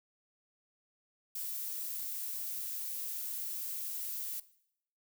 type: noise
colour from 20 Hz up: violet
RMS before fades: -39 dBFS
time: 1.35-4.4 s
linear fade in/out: 5 ms
effects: noise-tail reverb RT60 0.7 s tail -18 dB re dry